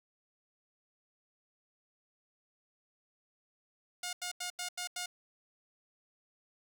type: tone bursts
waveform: 5% pulse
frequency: 716 Hz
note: F5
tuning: 43 cents sharp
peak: -25 dBFS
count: 6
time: 4.03-5.06 s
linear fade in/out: 5 ms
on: 100 ms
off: 86 ms
effects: none